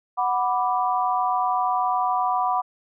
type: chord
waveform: sine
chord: B minor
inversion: second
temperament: equal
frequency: 740 / 987.8 / 1174.7 Hz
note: F#5 / B5 / D6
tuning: 0 / 0 / 0 cents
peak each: -23 / -24 / -26 dBFS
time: 0.17-2.62 s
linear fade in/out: 20 ms
effects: none